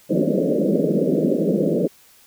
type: band-pass noise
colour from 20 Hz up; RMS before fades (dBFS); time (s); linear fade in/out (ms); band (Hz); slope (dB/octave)
pink; -19; 0.09-1.88; 20; 160 to 600; 96
effects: white hiss -52 dBFS RMS until 2.26 s